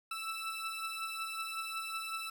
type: beating tone pair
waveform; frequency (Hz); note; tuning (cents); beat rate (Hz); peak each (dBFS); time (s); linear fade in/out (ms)
20% pulse; 1318.5 / 1323.9; E6 / E6; 0 / +7; 5.4; -34 / -38; 0.11-2.3; 5
effects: 10-bit